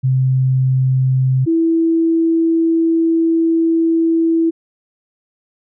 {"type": "tone pair in turn", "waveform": "sine", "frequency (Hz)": [130.5, 328.8], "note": ["C3", "E4"], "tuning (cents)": [-4, -4], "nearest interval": "octave + major third", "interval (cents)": 1600, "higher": "second", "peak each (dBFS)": -11, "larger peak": "neither", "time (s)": [[0.03, 1.46], [1.46, 4.51]], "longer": "second", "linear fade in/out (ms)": 20, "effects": []}